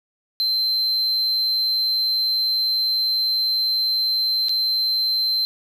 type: tone with dropouts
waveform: triangle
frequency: 4105 Hz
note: C8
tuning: 34 cents flat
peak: -17 dBFS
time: 0.4-5.45 s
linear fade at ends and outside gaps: 0 ms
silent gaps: 4.485-4.493 s
effects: none